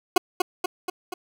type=tone with echo; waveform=20% pulse; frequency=363.6 Hz; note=F#4; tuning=30 cents flat; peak=-9 dBFS; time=0.16-0.18 s; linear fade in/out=5 ms; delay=240 ms; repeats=4; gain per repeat=-4 dB; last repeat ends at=1.14 s; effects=none